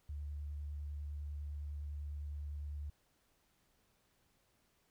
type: tone with vibrato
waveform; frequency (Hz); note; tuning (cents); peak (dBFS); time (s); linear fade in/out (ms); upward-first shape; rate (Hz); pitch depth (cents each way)
sine; 73.2; D2; -5; -40; 0.09-2.9; 5; triangle; 9.9; 17
effects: pink hiss -75 dBFS RMS until 4.9 s